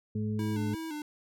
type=harmonic tone; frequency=106.9 Hz; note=A2; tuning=49 cents flat; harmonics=1 / 2 / 4; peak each=-32 / -32 / -41 dBFS; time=0.15-0.75 s; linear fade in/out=5 ms
type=tone with vibrato; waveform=square; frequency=311.1 Hz; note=D#4; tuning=in tune; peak=-36 dBFS; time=0.39-1.02 s; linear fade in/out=2 ms; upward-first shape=square; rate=2.9 Hz; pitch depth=67 cents each way
effects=none